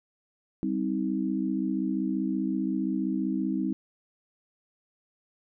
sine chord, C minor, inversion second, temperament equal with one note detuned, 196 / 261.6 / 316.9 Hz, G3 / C4 / Eb4, 0 / 0 / +32 cents, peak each -30 dBFS, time 0.63-3.73 s, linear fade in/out 0 ms, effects none

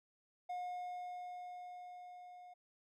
triangle tone with level ramp, 719 Hz, F#5, 50 cents flat, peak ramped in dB -37 to -51 dBFS, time 0.49-2.54 s, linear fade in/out 10 ms, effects none

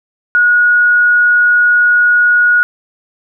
sine tone, 1451 Hz, F#6, 34 cents flat, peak -6 dBFS, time 0.35-2.63 s, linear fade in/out 0 ms, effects none

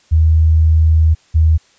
sine tone pair in turn, 79.6 / 79.6 Hz, D#2 / D#2, +40 / +40 cents, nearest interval unison, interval 0 cents, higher neither, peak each -7 dBFS, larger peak neither, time 0.11-1.15 / 1.34-1.58 s, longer first, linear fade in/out 20 ms, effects white hiss -52 dBFS RMS until 1.78 s + resampled to 16000 Hz

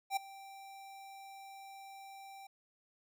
square tone with ADSR envelope, 783 Hz, G5, 2 cents flat, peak -30 dBFS, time 0.1-2.47 s, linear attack 66 ms, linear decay 8 ms, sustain -20 dB, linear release 5 ms, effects none

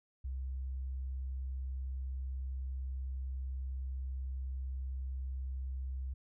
sine tone, 65.41 Hz, C2, in tune, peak -36 dBFS, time 0.24-6.14 s, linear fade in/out 10 ms, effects none

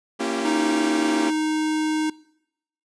sawtooth chord, A# diminished seventh, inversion none, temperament equal with one note detuned, 233.1 / 277.2 / 338.3 / 392 Hz, A#3 / C#4 / E4 / G4, 0 / 0 / +45 / 0 cents, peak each -25 dBFS, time 0.19-1.31 s, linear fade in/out 20 ms
square tone, 310.4 Hz, D#4, 4 cents flat, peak -22 dBFS, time 0.45-2.1 s, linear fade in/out 5 ms
effects noise-tail reverb RT60 0.8 s tail -23 dB re dry + resampled to 22050 Hz

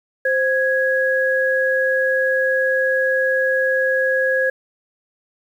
sine tone pair together, 523.3 / 1661.4 Hz, C5 / G#6, 0 / 0 cents, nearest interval octave + minor sixth, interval 2000 cents, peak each -18 dBFS, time 0.25-4.5 s, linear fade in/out 5 ms, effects 8-bit

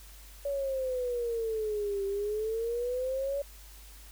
sine exponential two-way sweep, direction down then up, 569 to 392 to 569 Hz, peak -29 dBFS, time 0.45-3.42 s, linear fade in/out 5 ms, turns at 2.05 s, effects added 50 Hz sine -49 dBFS peak until 4.11 s + white hiss -54 dBFS RMS until 4.11 s

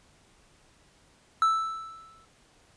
triangle tone with exponential decay, 1318.5 Hz, E6, in tune, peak -16 dBFS, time 1.42-2.25 s, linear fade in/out 1 ms, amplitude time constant 180 ms, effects pink hiss -61 dBFS RMS until 2.76 s + resampled to 22050 Hz

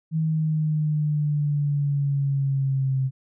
sine exponential sweep, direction down, 160 to 131.8 Hz, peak -20 dBFS, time 0.11-3.11 s, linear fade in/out 50 ms, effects none

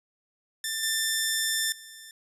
10% pulse tone with level steps, 1780 Hz, A6, 20 cents sharp, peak -20 / -16 / -35 dBFS, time 0.64-2.11 s, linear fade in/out 2 ms, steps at 0.83 / 1.72 s, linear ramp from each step 2 ms, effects resampled to 32000 Hz

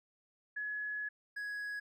sine / triangle tone pair in turn, 1693 / 1669.7 Hz, G#6 / G#6, +33 / +9 cents, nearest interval unison, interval 24 cents, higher first, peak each -36 / -36 dBFS, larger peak neither, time 0.56-1.09 / 1.36-1.8 s, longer first, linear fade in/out 10 ms, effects none

